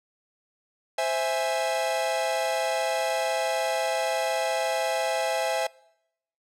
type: chord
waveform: 45% pulse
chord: C augmented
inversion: none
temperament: equal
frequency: 523.3 / 659.3 / 830.6 Hz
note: C5 / E5 / G#5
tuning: 0 / 0 / 0 cents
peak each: -30 / -27 / -29 dBFS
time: 0.98-5.67 s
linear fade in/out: 5 ms
effects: noise-tail reverb RT60 0.8 s tail -24 dB re dry + low-pass 11000 Hz 12 dB/octave